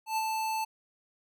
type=tone with ADSR envelope; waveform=square; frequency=880 Hz; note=A5; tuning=in tune; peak=-27 dBFS; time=0.06-0.65 s; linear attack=110 ms; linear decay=39 ms; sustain=-3 dB; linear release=13 ms; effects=none